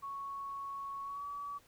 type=tone with pitch glide; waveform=sine; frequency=1108.7 to 1142.5 Hz; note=C#6 to D6; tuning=0 to -48 cents; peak=-39 dBFS; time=0.02-1.59 s; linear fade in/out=20 ms; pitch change=+52 cents; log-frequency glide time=1.03-1.25 s; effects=pink hiss -65 dBFS RMS until 1.67 s